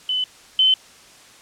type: tone pair in turn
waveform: sine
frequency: 3017 / 3061 Hz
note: F#7 / G7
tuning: +33 / -42 cents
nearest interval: unison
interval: 25 cents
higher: second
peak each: -19 / -12 dBFS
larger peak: second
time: 0.09-0.24 / 0.59-0.74 s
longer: neither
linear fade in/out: 2 ms
effects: white hiss -47 dBFS RMS until 1.41 s + low-pass 8000 Hz 12 dB/octave